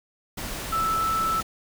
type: tone in noise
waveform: sine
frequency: 1318.5 Hz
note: E6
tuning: in tune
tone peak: -22 dBFS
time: 0.72-1.41 s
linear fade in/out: 10 ms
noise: pink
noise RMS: -33 dBFS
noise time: 0.37-1.43 s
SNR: +8 dB
effects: none